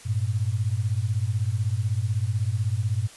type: beating tone pair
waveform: sine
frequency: 99 / 115 Hz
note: G2 / A#2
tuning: +18 / -23 cents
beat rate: 16 Hz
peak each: -25 dBFS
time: 0.05-3.08 s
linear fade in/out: 20 ms
effects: white hiss -47 dBFS RMS until 3.16 s + resampled to 24000 Hz